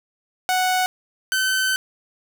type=tone pair in turn; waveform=sawtooth; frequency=740 / 1529.5 Hz; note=F#5 / G6; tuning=0 / -43 cents; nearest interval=octave + minor second; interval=1257 cents; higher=second; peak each=-14 / -15 dBFS; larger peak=first; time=0.49-0.86 / 1.32-1.76 s; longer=second; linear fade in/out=0 ms; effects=none